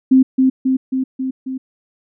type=tone with echo; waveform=sine; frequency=261.6 Hz; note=C4; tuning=in tune; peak=-6 dBFS; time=0.11-0.23 s; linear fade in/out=10 ms; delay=270 ms; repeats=5; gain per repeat=-3 dB; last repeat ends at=1.58 s; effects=none